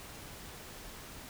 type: silence
effects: pink hiss -48 dBFS RMS until 1.29 s